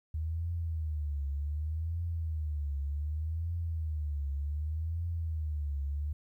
sine tone with vibrato, 77.2 Hz, D#2, 13 cents flat, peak -31 dBFS, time 0.14-6.13 s, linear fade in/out 5 ms, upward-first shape triangle, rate 0.66 Hz, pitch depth 180 cents each way, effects 12-bit

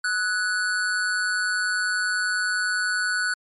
square tone with amplitude modulation, 1480 Hz, F#6, in tune, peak -20 dBFS, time 0.04-3.34 s, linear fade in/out 5 ms, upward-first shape sine, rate 190 Hz, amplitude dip 55%, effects MP3 48 kbps

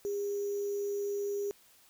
sine tone with sample-and-hold, 404.7 Hz, G#4, 45 cents flat, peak -31 dBFS, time 0.05-1.51 s, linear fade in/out 0 ms, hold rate 6300 Hz, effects white hiss -62 dBFS RMS until 1.89 s

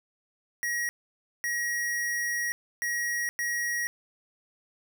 square tone bursts at uneven times, 1900 Hz, A#6, 33 cents sharp, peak -28 dBFS, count 4, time 0.63-0.89 / 1.44-2.52 / 2.82-3.29 / 3.39-3.87 s, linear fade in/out 0 ms, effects none

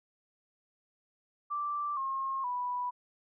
sine tone with pitch steps, 1172 / 1074.7 / 985.5 Hz, D6 / C6 / B5, -4 / +46 / -4 cents, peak -31 dBFS, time 1.5-2.91 s, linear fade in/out 20 ms, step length 470 ms, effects none

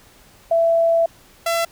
sine / sawtooth tone pair in turn, 666 / 672.2 Hz, E5 / E5, +18 / +34 cents, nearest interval unison, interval 16 cents, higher second, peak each -13 / -14 dBFS, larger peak first, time 0.51-1.06 / 1.46-1.65 s, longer first, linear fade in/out 5 ms, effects pink hiss -50 dBFS RMS until 1.71 s

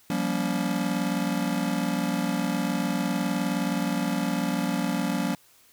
square chord, G half-diminished seventh, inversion third, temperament just, 176.4 / 196 / 235.2 / 282.2 Hz, F3 / G3 / Bb3 / Db4, +18 / 0 / +16 / +31 cents, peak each -31 dBFS, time 0.1-5.35 s, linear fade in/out 2 ms, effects white hiss -58 dBFS RMS until 5.72 s

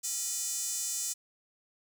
square tone with high-pass filter, 273.6 Hz, C#4, 23 cents flat, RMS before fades -34 dBFS, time 0.03-1.14 s, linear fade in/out 20 ms, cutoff 7000 Hz, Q 2.8, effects none

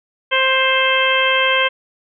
harmonic tone, 526 Hz, C5, 9 cents sharp, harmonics 1 / 2 / 3 / 4 / 5 / 6, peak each -20 / -20 / -20 / -20 / -20 / -20 dBFS, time 0.31-1.69 s, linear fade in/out 20 ms, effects none

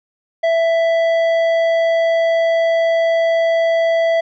sine tone with tanh clipping, 662 Hz, E5, 7 cents sharp, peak -14 dBFS, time 0.43-4.21 s, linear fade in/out 10 ms, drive 10 dB, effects none

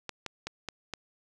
clicks, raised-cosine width 0.2 ms, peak -18 dBFS, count 5, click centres 0.093 / 0.263 / 0.47 / 0.687 / 0.937 s, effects none

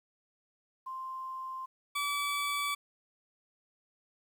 sine / 20% pulse tone pair in turn, 1046.5 / 1149.4 Hz, C6 / D6, 0 / -38 cents, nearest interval major second, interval 162 cents, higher second, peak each -37 / -26 dBFS, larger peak second, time 0.86-1.66 / 1.95-2.75 s, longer neither, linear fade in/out 10 ms, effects 11-bit

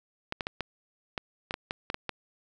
clicks, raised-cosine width 0.3 ms, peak -15 dBFS, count 11, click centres 0.324 / 0.408 / 0.469 / 0.607 / 1.178 / 1.509 / 1.541 / 1.709 / 1.901 / 1.944 / 2.093 s, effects none

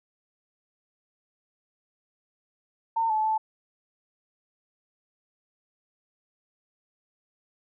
sine tone with pitch steps, 907 / 866 / 874 Hz, A#5 / A5 / A5, -48 / -28 / -12 cents, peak -22 dBFS, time 2.96-3.38 s, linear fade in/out 10 ms, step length 140 ms, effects none

